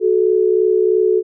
sine tone pair together, 370 / 433 Hz, F#4 / A4, 0 / -28 cents, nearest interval minor third, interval 272 cents, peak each -14 dBFS, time 0-1.23 s, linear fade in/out 50 ms, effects none

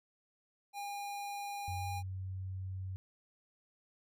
square tone, 810 Hz, G#5, 43 cents flat, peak -40 dBFS, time 0.73-2.03 s, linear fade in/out 50 ms
sine tone with pitch glide, 92.8 to 94.2 Hz, F#2 to F#2, +6 to +32 cents, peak -38 dBFS, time 1.68-2.96 s, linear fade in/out 0 ms, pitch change +26 cents, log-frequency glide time 1.82-2.06 s
effects none

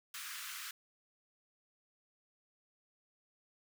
pink high-pass noise, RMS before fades -45 dBFS, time 0.14-0.71 s, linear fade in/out 2 ms, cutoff 1200 Hz, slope 48 dB/octave, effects none

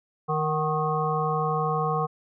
harmonic tone with a mistuned harmonic, 155.6 Hz, D#3, in tune, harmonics 1 / 3 / 5 / 7 / 8, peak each -28 / -29 / -29 / -28 / -34 dBFS, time 0.28-2.07 s, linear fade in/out 20 ms, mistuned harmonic 5, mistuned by -51 cents, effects none

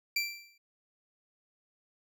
25% pulse tone with exponential decay, 2349 Hz, D7, in tune, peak -22 dBFS, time 0.16-0.58 s, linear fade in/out 5 ms, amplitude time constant 90 ms, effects none

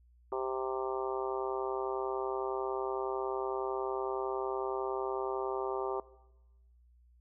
harmonic tone, 130.9 Hz, C3, 1 cent sharp, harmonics 3 / 4 / 5 / 6 / 7 / 8 / 9, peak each -35 / -41 / -42 / -42 / -41 / -45 / -43 dBFS, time 0.32-6 s, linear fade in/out 2 ms, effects noise-tail reverb RT60 1.0 s tail -19 dB re dry + added 60 Hz sine -60 dBFS peak until 7.2 s

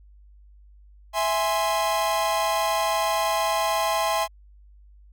45% pulse chord, E augmented, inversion none, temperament equal, 659.3 / 830.6 / 1046.5 Hz, E5 / G#5 / B#5, 0 / 0 / 0 cents, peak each -26 dBFS, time 1.13-4.28 s, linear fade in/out 50 ms, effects added 50 Hz sine -48 dBFS peak until 5.12 s

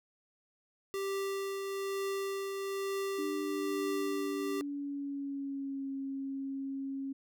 square tone with tremolo, 392 Hz, G4, in tune, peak -33 dBFS, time 0.94-4.61 s, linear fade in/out 0 ms, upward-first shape triangle, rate 1.1 Hz, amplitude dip 35%
sine tone with pitch glide, 300 to 271.9 Hz, D4 to C#4, +37 to -33 cents, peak -35 dBFS, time 3.18-7.13 s, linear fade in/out 10 ms, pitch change -170 cents, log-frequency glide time 3.41-5.91 s
effects none

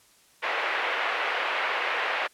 white band-pass noise, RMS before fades -28 dBFS, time 0.42-2.28 s, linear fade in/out 20 ms, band 470 to 2500 Hz, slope 24 dB/octave, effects white hiss -59 dBFS RMS until 2.33 s + low-pass 11000 Hz 12 dB/octave

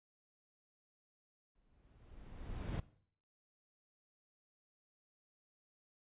brown noise with exponential growth, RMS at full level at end -36 dBFS, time 1.55-2.8 s, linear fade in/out 5 ms, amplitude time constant 270 ms, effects noise-tail reverb RT60 0.6 s tail -19 dB re dry + resampled to 8000 Hz

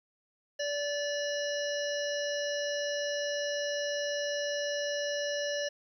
harmonic tone with a mistuned harmonic, 580 Hz, D5, 22 cents flat, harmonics 1 / 3 / 5 / 7 / 9 / 10, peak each -32 / -38 / -41 / -45 / -42 / -43 dBFS, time 0.59-5.69 s, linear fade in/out 10 ms, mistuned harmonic 9, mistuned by +18 cents, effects 11-bit

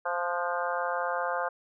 harmonic tone with a mistuned harmonic, 174.61 Hz, F3, in tune, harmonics 3 / 4 / 5 / 6 / 7 / 8 / 9, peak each -33 / -34 / -35 / -36 / -36 / -37 / -38 dBFS, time 0.05-1.49 s, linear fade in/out 10 ms, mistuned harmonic 8, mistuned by +40 cents, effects none

